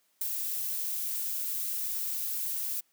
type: noise with ADSR envelope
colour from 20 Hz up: violet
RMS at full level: -28 dBFS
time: 0.21-2.81 s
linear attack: 7 ms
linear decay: 6 ms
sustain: -5 dB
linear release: 14 ms
effects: white hiss -71 dBFS RMS until 2.92 s + high-pass 150 Hz 12 dB/octave